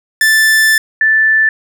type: tone pair in turn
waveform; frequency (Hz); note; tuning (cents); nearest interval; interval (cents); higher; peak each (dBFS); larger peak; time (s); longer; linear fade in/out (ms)
45% pulse / sine; 1760 / 1760; A6 / A6; 0 / 0; unison; 0; neither; -7; neither; 0.21-0.78 / 1.01-1.49; first; 2
effects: none